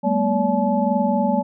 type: tone cluster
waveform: sine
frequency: 195.4 / 216.8 / 240.4 / 572 / 860 Hz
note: G3 / A3 / B3 / D5 / A5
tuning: -5 / -25 / -46 / -46 / -40 cents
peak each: -23 dBFS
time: 0.03-1.43 s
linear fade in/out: 20 ms
effects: none